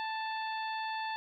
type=harmonic tone; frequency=881 Hz; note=A5; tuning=2 cents sharp; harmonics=1 / 2 / 3 / 4 / 5; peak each=-35 / -41 / -45 / -47 / -49 dBFS; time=0-1.16 s; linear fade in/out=0 ms; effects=12-bit